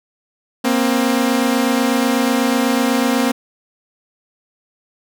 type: tone pair together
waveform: sawtooth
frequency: 236.7 / 264.8 Hz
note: A#3 / C4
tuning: +27 / +21 cents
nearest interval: major second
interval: 194 cents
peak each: -13 dBFS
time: 0.64-3.32 s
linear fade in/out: 10 ms
effects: none